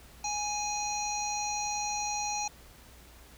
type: harmonic tone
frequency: 830.6 Hz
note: G#5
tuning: in tune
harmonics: 1 / 3 / 5 / 7 / 8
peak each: -33 / -40 / -40 / -37 / -39 dBFS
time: 0.24-2.48 s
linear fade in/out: 5 ms
effects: added 60 Hz sine -55 dBFS peak until 3.37 s + pink hiss -55 dBFS RMS until 3.37 s